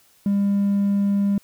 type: tone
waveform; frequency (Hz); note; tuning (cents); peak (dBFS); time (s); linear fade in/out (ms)
triangle; 200.5; G3; +39; -14; 0.26-1.38; 2
effects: tanh soft clip ceiling -12 dBFS + white hiss -57 dBFS RMS until 1.43 s